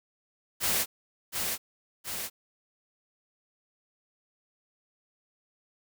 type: noise with echo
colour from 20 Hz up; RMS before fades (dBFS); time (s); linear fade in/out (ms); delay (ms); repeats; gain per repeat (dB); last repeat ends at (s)
white; -27; 0.6-0.86; 50; 720; 2; -4; 2.3
effects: none